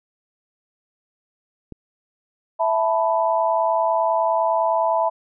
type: click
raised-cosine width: 3 ms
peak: -22 dBFS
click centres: 1.723 s
type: chord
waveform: sine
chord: E suspended fourth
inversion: none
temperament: just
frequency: 659.3 / 879 / 988.9 Hz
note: E5 / A5 / B5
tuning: 0 / -2 / +2 cents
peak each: -20 / -22 / -22 dBFS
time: 2.59-5.1 s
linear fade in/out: 20 ms
effects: none